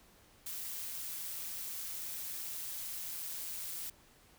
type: noise with amplitude modulation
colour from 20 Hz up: blue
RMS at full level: -40 dBFS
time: 0.46-3.9 s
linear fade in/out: 5 ms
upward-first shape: sine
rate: 165 Hz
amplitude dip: 35%
effects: pink hiss -63 dBFS RMS until 4.38 s